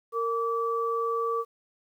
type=tone pair together; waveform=sine; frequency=460.6 / 1155.3 Hz; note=A#4 / D6; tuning=-21 / -29 cents; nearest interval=octave + major third; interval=1592 cents; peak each=-28 dBFS; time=0.12-1.45 s; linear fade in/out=50 ms; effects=10-bit